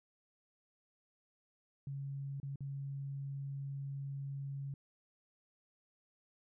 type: tone with dropouts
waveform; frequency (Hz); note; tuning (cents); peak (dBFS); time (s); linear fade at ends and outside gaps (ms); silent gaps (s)
sine; 138.59; C#3; 0; -39; 1.87-4.74; 2; 2.401-2.43 / 2.558-2.606
effects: none